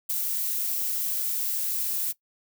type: noise with ADSR envelope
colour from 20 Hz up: violet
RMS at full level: -26 dBFS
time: 0.09-2.13 s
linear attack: 11 ms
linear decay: 22 ms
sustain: -2 dB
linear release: 23 ms
effects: noise-tail reverb RT60 0.1 s tail -19 dB re dry